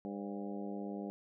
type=harmonic tone with a mistuned harmonic; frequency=100.9 Hz; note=G#2; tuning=49 cents flat; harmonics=2 / 3 / 4 / 5 / 6 / 7 / 8; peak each=-41 / -45 / -47 / -49 / -51 / -52 / -53 dBFS; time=0.05-1.1 s; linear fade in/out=0 ms; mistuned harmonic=6; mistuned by=-66 cents; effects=none